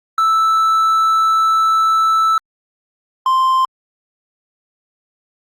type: tone pair in turn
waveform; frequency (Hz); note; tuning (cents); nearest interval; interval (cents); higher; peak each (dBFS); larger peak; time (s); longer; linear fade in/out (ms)
triangle; 1317 / 1045.3; E6 / C6; -2 / -2; major third; 400; first; -9; neither; 0.18-2.38 / 3.26-3.65; first; 2
effects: Opus 48 kbps